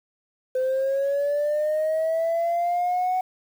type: linear sweep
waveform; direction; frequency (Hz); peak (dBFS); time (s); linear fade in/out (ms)
sine; up; 511 to 745; -19; 0.55-3.21; 5
effects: tanh soft clip ceiling -18 dBFS + 8-bit